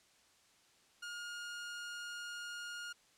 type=tone; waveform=sawtooth; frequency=1424 Hz; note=F6; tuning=33 cents sharp; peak=-39 dBFS; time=1.02-2.93 s; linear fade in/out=10 ms; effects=white hiss -68 dBFS RMS until 3.17 s + low-pass 8000 Hz 12 dB/octave